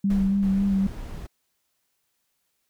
sine tone with vibrato, 196 Hz, G3, in tune, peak -19 dBFS, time 0.04-0.87 s, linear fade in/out 5 ms, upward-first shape sine, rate 3.7 Hz, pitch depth 27 cents each way
brown noise with exponential decay, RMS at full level -29 dBFS, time 0.1-1.02 s, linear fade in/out 2 ms, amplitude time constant 200 ms
brown noise, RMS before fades -35 dBFS, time 0.42-1.27 s, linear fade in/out 10 ms
effects white hiss -74 dBFS RMS until 2.69 s

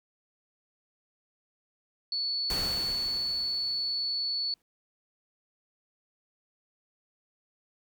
sine tone, 4435 Hz, C#8, in tune, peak -28 dBFS, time 2.12-4.54 s, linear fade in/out 2 ms
pink noise with exponential decay, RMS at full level -34 dBFS, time 2.5-4.62 s, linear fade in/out 1 ms, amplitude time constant 460 ms
effects none

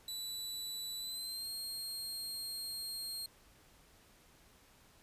sawtooth tone with pitch glide, 3960 to 4220 Hz, B7 to C8, +4 to +14 cents, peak -37 dBFS, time 0.08-3.26 s, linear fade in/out 2 ms, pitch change +110 cents, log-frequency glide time 0.98-1.49 s, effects pink hiss -64 dBFS RMS until 5.02 s + resampled to 32000 Hz

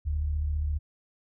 sine tone pair together, 40.08 / 75 Hz, E1 / D2, -48 / +37 cents, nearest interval major seventh, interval 1085 cents, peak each -34 / -26 dBFS, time 0.05-0.79 s, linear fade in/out 20 ms, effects none

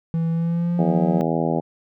triangle tone with pitch glide, 164.81 to 179.73 Hz, E3 to F3, 0 to +50 cents, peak -17 dBFS, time 0.14-1.21 s, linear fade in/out 0 ms, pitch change +150 cents, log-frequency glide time 0.31-1.04 s
harmonic tone, 81.9 Hz, E2, 11 cents flat, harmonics 2 / 3 / 4 / 5 / 6 / 7 / 8 / 9 / 10, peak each -24 / -26 / -27 / -28 / -29 / -29 / -30 / -31 / -31 dBFS, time 0.78-1.61 s, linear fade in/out 20 ms
effects none

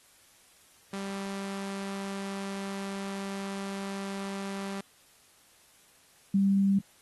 sawtooth / sine tone pair in turn, 196.5 / 196.5 Hz, G3 / G3, +4 / +4 cents, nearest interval unison, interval 0 cents, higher neither, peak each -30 / -21 dBFS, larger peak second, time 0.93-4.81 / 6.34-6.79 s, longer first, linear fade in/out 5 ms, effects white hiss -60 dBFS RMS until 7.01 s + AAC 32 kbps

